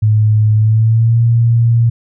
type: tone with pitch glide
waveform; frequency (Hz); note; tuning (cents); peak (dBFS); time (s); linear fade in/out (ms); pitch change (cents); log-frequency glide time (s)
sine; 107.6 to 116.66; A2 to A#2; -38 to +2; -7; 0.02-1.9; 10; +140; 0.55-1.21
effects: none